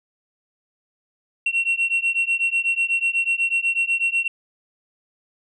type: beating tone pair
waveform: sine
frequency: 2724 / 2732.1 Hz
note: F7 / F7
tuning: -44 / -39 cents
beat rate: 8.1 Hz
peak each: -20 dBFS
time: 1.46-4.28 s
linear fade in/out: 5 ms
effects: tanh soft clip ceiling -15 dBFS